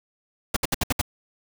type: noise bursts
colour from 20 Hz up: pink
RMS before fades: -22 dBFS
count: 6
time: 0.54-1.015 s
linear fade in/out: 5 ms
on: 25 ms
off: 65 ms
effects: none